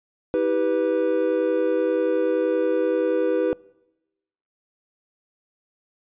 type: chord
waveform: triangle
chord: E minor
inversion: none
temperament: equal with one note detuned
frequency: 321.5 / 392 / 493.9 Hz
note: E4 / G4 / B4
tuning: -43 / 0 / 0 cents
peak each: -23 / -23 / -19 dBFS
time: 0.34-3.53 s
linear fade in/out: 0 ms
effects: noise-tail reverb RT60 1.0 s tail -24 dB re dry + resampled to 8000 Hz